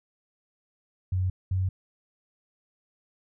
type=tone pair in turn; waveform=sine; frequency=92.5 / 93.57 Hz; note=F#2 / F#2; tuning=0 / +20 cents; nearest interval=unison; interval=20 cents; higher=second; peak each=-23 dBFS; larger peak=neither; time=1.12-1.3 / 1.51-1.69 s; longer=neither; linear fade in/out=5 ms; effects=none